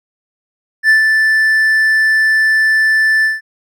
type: tone with ADSR envelope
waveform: triangle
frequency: 1760 Hz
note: A6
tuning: in tune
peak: -3 dBFS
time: 0.83-3.41 s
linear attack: 62 ms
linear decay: 120 ms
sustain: -4 dB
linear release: 170 ms
effects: none